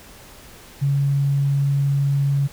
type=tone; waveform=sine; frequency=140 Hz; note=C#3; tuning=18 cents sharp; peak=-16 dBFS; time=0.81-2.48 s; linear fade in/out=20 ms; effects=pink hiss -44 dBFS RMS until 2.52 s